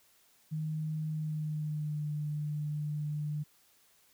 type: tone with pitch glide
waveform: sine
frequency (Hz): 155.56 to 149.57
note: D#3 to D3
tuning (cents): 0 to +32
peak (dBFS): -32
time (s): 0.51-3.44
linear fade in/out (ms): 20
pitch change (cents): -68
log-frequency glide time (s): 1.09-2.08
effects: white hiss -66 dBFS RMS until 4.13 s